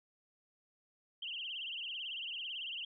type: tone with vibrato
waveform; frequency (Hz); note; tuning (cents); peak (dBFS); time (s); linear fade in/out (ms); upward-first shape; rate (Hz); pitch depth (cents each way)
sine; 2960; F#7; 0; -39; 1.22-2.85; 5; triangle; 18; 180
effects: none